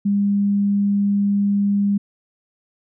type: tone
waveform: sine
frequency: 201.6 Hz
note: G3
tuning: 49 cents sharp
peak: -15 dBFS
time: 0.05-1.98 s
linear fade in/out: 10 ms
effects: none